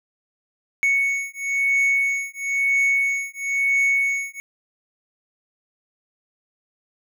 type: beating tone pair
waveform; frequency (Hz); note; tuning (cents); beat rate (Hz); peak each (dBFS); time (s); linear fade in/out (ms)
triangle; 2217 / 2218; C#7 / C#7; 0 / 0; 1; -20; 0.83-4.4; 0
effects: none